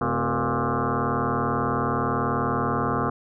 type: tone with frequency modulation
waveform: sine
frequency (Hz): 460.4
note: A#4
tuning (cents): -22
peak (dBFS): -21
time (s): 0.01-3.1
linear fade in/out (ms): 5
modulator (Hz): 120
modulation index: 7.3
effects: none